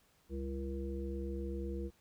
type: harmonic tone with a mistuned harmonic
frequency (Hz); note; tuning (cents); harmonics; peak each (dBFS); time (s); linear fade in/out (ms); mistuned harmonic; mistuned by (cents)
68; C#2; -33; 1 / 3 / 5 / 7; -39 / -44 / -43 / -46; 0.29-1.91; 50; 3; -65
effects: pink hiss -70 dBFS RMS until 2 s